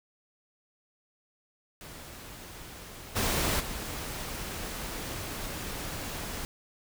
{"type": "noise with level steps", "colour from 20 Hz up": "pink", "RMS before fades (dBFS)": [-45, -28, -37], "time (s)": [1.81, 6.45], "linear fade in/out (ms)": 0, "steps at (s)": [3.15, 3.59], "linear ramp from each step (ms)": 20, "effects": []}